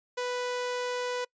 sawtooth tone, 494.3 Hz, B4, 1 cent sharp, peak -26 dBFS, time 0.17-1.25 s, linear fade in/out 10 ms, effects noise-tail reverb RT60 0.1 s tail -25 dB re dry + resampled to 16000 Hz

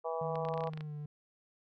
harmonic tone, 163.4 Hz, E3, 15 cents flat, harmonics 3 / 4 / 5 / 6 / 7, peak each -37 / -39 / -41 / -43 / -44 dBFS, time 0.04-0.7 s, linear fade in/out 20 ms
triangle tone with pitch glide, 155.56 to 148.36 Hz, D#3 to D3, 0 to +18 cents, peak -37 dBFS, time 0.21-1.06 s, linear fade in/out 5 ms, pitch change -82 cents, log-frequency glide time 0.75-0.95 s
clicks, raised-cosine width 0.3 ms, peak -30 dBFS, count 11, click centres 0.356 / 0.451 / 0.487 / 0.539 / 0.577 / 0.607 / 0.638 / 0.673 / 0.735 / 0.775 / 0.808 s
effects none

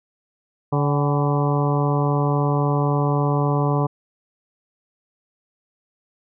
harmonic tone with a mistuned harmonic, 143.7 Hz, D3, 37 cents flat, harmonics 1 / 2 / 3 / 4 / 5 / 6 / 7 / 8, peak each -19 / -26 / -26 / -29 / -29 / -32 / -28 / -32 dBFS, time 0.72-3.87 s, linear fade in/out 10 ms, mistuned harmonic 5, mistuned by +66 cents, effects none

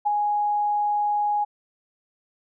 sine tone with ADSR envelope, 830 Hz, G#5, 1 cent flat, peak -17 dBFS, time 0.05-1.45 s, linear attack 19 ms, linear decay 16 ms, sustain -3 dB, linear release 17 ms, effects none

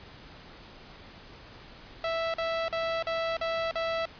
sawtooth tone bursts, 659.3 Hz, E5, in tune, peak -24 dBFS, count 6, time 2.04-4.055 s, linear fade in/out 2 ms, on 300 ms, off 43 ms, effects pink hiss -49 dBFS RMS until 4.19 s + resampled to 11025 Hz

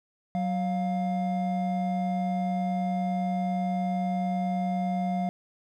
triangle tone pair together, 186.29 / 704 Hz, F#3 / F5, +12 / +14 cents, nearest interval octave + major seventh, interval 2302 cents, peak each -25 / -28 dBFS, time 0.35-5.29 s, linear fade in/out 0 ms, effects none

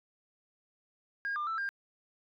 sine tone with pitch steps, 1624 / 1199 / 1326 / 1599 Hz, G#6 / D6 / E6 / G6, -39 / +36 / +10 / +34 cents, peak -30 dBFS, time 1.25-1.69 s, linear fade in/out 0 ms, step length 110 ms, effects tanh soft clip ceiling -29 dBFS

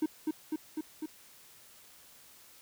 triangle tone with echo, 311.1 Hz, D#4, in tune, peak -24 dBFS, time 0.02-0.06 s, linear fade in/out 5 ms, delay 250 ms, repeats 4, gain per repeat -2 dB, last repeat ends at 1.06 s, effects white hiss -57 dBFS RMS until 2.61 s

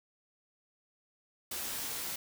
white noise with comb filter, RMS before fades -38 dBFS, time 1.51-2.16 s, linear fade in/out 5 ms, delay 14 ms, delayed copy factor +0.55, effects none

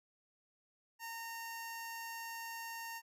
10% pulse tone with notch filter, 918 Hz, A#5, 27 cents flat, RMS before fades -45 dBFS, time 0.99-3.02 s, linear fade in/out 50 ms, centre 3800 Hz, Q 1, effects resampled to 32000 Hz

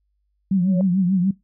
sine tone with vibrato, 184.9 Hz, F#3, 1 cent flat, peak -15 dBFS, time 0.51-1.31 s, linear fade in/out 5 ms, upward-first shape triangle, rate 6.8 Hz, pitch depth 120 cents each way
sine tone with exponential growth, 558 Hz, C#5, 11 cents sharp, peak -21 dBFS, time 0.57-0.81 s, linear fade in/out 1 ms, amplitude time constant 51 ms
effects noise-tail reverb RT60 0.2 s tail -20 dB re dry + added 50 Hz sine -66 dBFS peak until 1.43 s

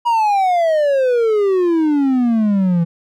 triangle exponential sweep, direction down, 966 to 165.1 Hz, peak -10 dBFS, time 0.05-2.85 s, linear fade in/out 20 ms, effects none

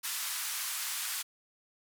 white band-pass noise, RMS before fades -36 dBFS, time 0.03-1.23 s, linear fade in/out 20 ms, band 1000 to 14000 Hz, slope 24 dB/octave, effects none

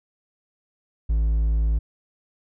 triangle tone with hard clipping, 55 Hz, A1, in tune, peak -19 dBFS, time 1.09-1.79 s, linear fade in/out 10 ms, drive 6 dB, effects none

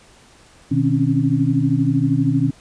sine tone cluster, 125.2 / 155 / 266.5 / 279.2 Hz, B2 / D#3 / C4 / C#4, +24 / -6 / +32 / +13 cents, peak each -20 dBFS, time 0.71-2.51 s, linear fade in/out 10 ms, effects pink hiss -49 dBFS RMS until 2.6 s + resampled to 22050 Hz

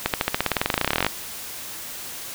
accelerating click train, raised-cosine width 0.3 ms, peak -3 dBFS, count 25, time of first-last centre 0.06-1.066 s, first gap 78 ms, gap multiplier 0.94, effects white hiss -35 dBFS RMS until 2.34 s

